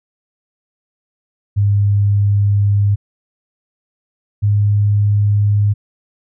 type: tone pair in turn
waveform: sine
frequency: 101.5 / 103.04 Hz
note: G#2 / G#2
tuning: -39 / -13 cents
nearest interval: unison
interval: 26 cents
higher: second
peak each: -10 dBFS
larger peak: neither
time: 1.56-2.96 / 4.42-5.74 s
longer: first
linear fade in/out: 20 ms
effects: none